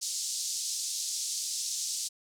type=band-pass noise; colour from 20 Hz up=white; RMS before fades=-34 dBFS; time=0.01-2.09 s; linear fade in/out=20 ms; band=4500 to 7900 Hz; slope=24 dB/octave; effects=none